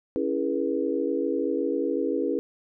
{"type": "chord", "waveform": "sine", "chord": "C# minor seventh", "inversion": "none", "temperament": "equal with one note detuned", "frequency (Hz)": [277.2, 329.6, 415.3, 483.2], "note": ["C#4", "E4", "G#4", "B4"], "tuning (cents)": [0, 0, 0, -38], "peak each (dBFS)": -29, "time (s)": [0.16, 2.39], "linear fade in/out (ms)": 0, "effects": []}